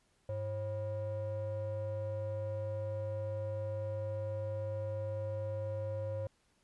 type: ring-modulated tone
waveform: triangle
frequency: 218.9 Hz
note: A3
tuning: 9 cents flat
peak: -30 dBFS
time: 0.29-6.27 s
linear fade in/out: 2 ms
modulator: 320 Hz
effects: pink hiss -73 dBFS RMS until 6.63 s + resampled to 24000 Hz